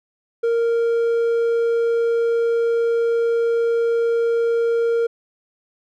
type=tone with hard clipping; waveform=sine; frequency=464.4 Hz; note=A#4; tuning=7 cents flat; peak=-17 dBFS; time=0.43-5.07 s; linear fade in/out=10 ms; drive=3 dB; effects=none

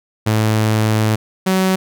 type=tone pair in turn; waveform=sawtooth; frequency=108.9 / 188.23 Hz; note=A2 / F#3; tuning=-17 / +30 cents; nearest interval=major sixth; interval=947 cents; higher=second; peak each=-9 dBFS; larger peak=neither; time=0.26-1.16 / 1.46-1.76 s; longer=first; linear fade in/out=10 ms; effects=none

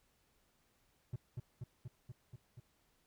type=tone with echo; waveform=triangle; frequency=122.5 Hz; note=B2; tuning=14 cents flat; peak=-35 dBFS; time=1.13-1.16 s; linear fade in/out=5 ms; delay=240 ms; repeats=6; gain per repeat=-2 dB; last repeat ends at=2.6 s; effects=pink hiss -75 dBFS RMS until 3.06 s

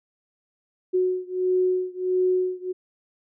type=beating tone pair; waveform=sine; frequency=367.1 / 368.6 Hz; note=F#4 / F#4; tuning=-14 / -7 cents; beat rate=1.5 Hz; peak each=-23 / -24 dBFS; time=0.93-2.73 s; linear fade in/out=20 ms; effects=none

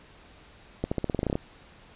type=accelerating click train; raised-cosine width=2 ms; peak=-13 dBFS; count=12; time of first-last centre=0.84-1.355 s; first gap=75 ms; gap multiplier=0.9; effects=pink hiss -53 dBFS RMS until 1.95 s + resampled to 8000 Hz

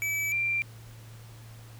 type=tone pair in turn; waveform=square / sine; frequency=2300 / 2366 Hz; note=D7 / D7; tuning=-37 / +12 cents; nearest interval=unison; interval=49 cents; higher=second; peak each=-28 / -25 dBFS; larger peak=second; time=0.02-0.32 / 0.32-0.62 s; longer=neither; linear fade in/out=0 ms; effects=added 113 Hz sine -45 dBFS peak until 1.79 s + pink hiss -54 dBFS RMS until 1.79 s

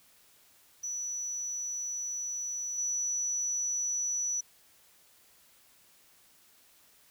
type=tone with level steps; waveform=sine; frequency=5920 Hz; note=F#8; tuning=in tune; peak=-33 / -29 dBFS; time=0.83-4.41 s; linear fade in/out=10 ms; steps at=2.78 s; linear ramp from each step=2 ms; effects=white hiss -62 dBFS RMS until 7.1 s

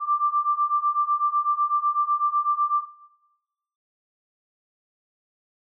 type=beating tone pair; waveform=sine; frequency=1174.7 / 1182.7 Hz; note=D6 / D6; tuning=0 / +12 cents; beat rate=8 Hz; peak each=-24 / -22 dBFS; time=0-2.86 s; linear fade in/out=50 ms; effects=noise-tail reverb RT60 1.0 s tail -18 dB re dry

